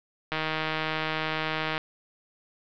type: click train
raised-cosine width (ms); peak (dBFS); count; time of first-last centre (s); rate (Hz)
0.3; -12; 230; 0.32-1.779; 157
effects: low-pass 4000 Hz 12 dB/octave